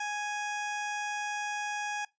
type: tone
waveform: 20% pulse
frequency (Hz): 830.6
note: G#5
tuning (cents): 0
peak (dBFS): -27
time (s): 0-2.05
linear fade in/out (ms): 5
effects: noise-tail reverb RT60 0.2 s tail -22 dB re dry + resampled to 16000 Hz